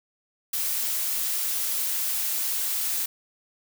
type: noise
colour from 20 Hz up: blue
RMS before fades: -27 dBFS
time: 0.53-3.06 s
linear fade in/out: 5 ms
effects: none